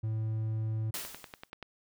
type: tone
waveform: triangle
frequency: 110 Hz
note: A2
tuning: in tune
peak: -28 dBFS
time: 0.03-0.91 s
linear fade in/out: 10 ms
type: noise with exponential decay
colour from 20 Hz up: white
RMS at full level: -35 dBFS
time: 0.94-1.5 s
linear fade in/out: 2 ms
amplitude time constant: 120 ms
type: click train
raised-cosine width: 0.3 ms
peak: -26 dBFS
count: 7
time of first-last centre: 1.05-1.627 s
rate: 10.4 Hz
effects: none